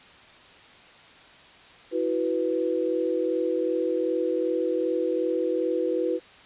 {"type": "chord", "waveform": "sine", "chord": "E suspended second", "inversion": "none", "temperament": "equal with one note detuned", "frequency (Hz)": [327.4, 370, 493.9], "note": ["E4", "F#4", "B4"], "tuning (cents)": [-12, 0, 0], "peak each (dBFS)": [-28, -28, -26], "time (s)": [1.91, 6.2], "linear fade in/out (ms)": 50, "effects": ["white hiss -50 dBFS RMS until 6.45 s", "resampled to 8000 Hz"]}